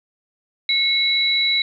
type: tone pair together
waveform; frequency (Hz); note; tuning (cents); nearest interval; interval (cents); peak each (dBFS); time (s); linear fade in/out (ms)
sine; 2179 / 3925; C#7 / B7; -30 / -11; minor seventh; 1019; -21 / -17; 0.69-1.62; 2
effects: none